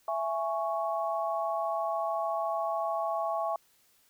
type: chord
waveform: sine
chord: C# minor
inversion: first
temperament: just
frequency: 665.2 / 831.5 / 1108.7 Hz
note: E5 / G#5 / C#6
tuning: +16 / +2 / 0 cents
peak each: -31 / -34 / -34 dBFS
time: 0.08-3.56 s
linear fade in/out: 2 ms
effects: white hiss -66 dBFS RMS until 4.09 s